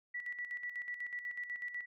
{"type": "tone with tremolo", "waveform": "sine", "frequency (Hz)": 1950, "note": "B6", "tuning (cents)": -23, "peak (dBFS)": -37, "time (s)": [0.14, 1.86], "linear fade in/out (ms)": 10, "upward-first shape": "square", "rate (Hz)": 8.1, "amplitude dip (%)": 60, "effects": []}